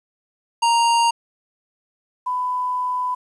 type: tone pair in turn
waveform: square / sine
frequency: 932.3 / 998.9 Hz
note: A#5 / B5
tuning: 0 / +19 cents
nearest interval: minor second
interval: 119 cents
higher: second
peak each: -15 / -20 dBFS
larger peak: first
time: 0.62-1.11 / 2.26-3.15 s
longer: second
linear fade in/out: 10 ms
effects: resampled to 24000 Hz + 9-bit